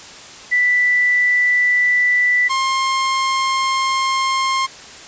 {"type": "tone pair in turn", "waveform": ["sine", "sawtooth"], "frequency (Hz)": [1975.5, 1063.5], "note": ["B6", "C6"], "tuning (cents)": [0, 28], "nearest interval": "major seventh", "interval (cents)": 1072, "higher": "first", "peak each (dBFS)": -12, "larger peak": "neither", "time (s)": [[0.51, 2.49], [2.49, 4.67]], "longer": "second", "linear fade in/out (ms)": 20, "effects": ["white hiss -37 dBFS RMS until 5.07 s", "resampled to 16000 Hz"]}